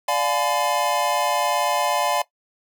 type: chord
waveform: square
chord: D diminished seventh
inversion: none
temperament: just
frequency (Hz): 587.3 / 704.8 / 845.8 / 1014.9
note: D5 / F5 / Ab5 / Cb6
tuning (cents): 0 / +16 / +31 / +47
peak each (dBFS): -26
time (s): 0.08-2.22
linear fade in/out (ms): 5
effects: noise-tail reverb RT60 0.1 s tail -17 dB re dry